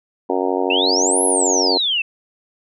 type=harmonic tone; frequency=92.5 Hz; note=F#2; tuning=in tune; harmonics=3 / 4 / 5 / 6 / 7 / 8 / 9 / 10; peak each=-24 / -22 / -23 / -27 / -27 / -26 / -30 / -28 dBFS; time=0.29-1.78 s; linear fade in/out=10 ms
type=exponential two-way sweep; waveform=sine; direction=up then down; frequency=2594 to 11175 to 2594 Hz; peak=-16 dBFS; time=0.7-2.02 s; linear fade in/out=5 ms; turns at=1.23 s
effects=none